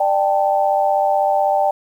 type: chord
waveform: sine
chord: D suspended fourth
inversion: none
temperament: equal with one note detuned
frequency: 595.9 / 784 / 880 Hz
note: D5 / G5 / A5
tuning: +25 / 0 / 0 cents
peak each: -18 / -16 / -22 dBFS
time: 0-1.71 s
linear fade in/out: 5 ms
effects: 8-bit